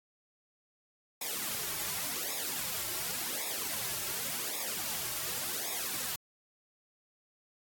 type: noise with flanger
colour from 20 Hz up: white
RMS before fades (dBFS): -36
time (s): 1.21-6.16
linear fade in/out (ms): 5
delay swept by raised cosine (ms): 0.66 to 4.16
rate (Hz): 0.89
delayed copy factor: -0.85
effects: AAC 64 kbps